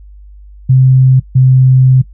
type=tone pair in turn; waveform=sine; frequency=130.4 / 129.82 Hz; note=C3 / C3; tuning=-5 / -13 cents; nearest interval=unison; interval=8 cents; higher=first; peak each=-3 dBFS; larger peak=neither; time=0.69-1.2 / 1.35-2.02 s; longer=second; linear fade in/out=10 ms; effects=noise-tail reverb RT60 0.1 s tail -20 dB re dry + added 50 Hz sine -32 dBFS peak until 2.13 s